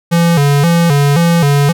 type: tone with vibrato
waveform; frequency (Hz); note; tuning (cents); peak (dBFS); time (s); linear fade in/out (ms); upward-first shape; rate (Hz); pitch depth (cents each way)
square; 155.56; D#3; 0; -8; 0.11-1.73; 20; square; 1.9; 150
effects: none